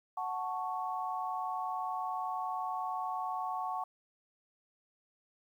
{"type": "chord", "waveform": "sine", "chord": "F# minor", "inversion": "none", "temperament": "equal", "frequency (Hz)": [740, 880, 1108.7], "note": ["F#5", "A5", "C#6"], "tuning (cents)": [0, 0, 0], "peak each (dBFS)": [-37, -39, -38], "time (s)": [0.17, 3.84], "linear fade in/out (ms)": 5, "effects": ["11-bit"]}